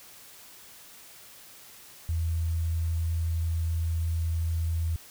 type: tone with sample-and-hold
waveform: sine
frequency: 82.41 Hz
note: E2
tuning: in tune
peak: -25 dBFS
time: 2.09-4.96 s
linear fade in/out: 0 ms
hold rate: 8820 Hz
effects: white hiss -50 dBFS RMS until 5.1 s